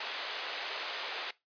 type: band-pass noise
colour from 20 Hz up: white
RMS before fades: -39 dBFS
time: 0-1.31 s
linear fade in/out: 5 ms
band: 430 to 4200 Hz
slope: 24 dB/octave
effects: noise-tail reverb RT60 0.2 s tail -19 dB re dry + resampled to 11025 Hz